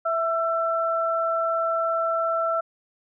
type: tone pair together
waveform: sine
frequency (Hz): 659.3 / 1338.6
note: E5 / E6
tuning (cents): 0 / +26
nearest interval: octave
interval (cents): 1226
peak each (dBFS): -24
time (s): 0.05-2.61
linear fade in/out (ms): 10
effects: none